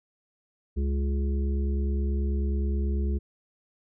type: harmonic tone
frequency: 69.3 Hz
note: C#2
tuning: in tune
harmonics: 1 / 3 / 5 / 6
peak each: -24 / -34 / -38 / -41 dBFS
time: 0.76-3.19 s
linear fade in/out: 20 ms
effects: none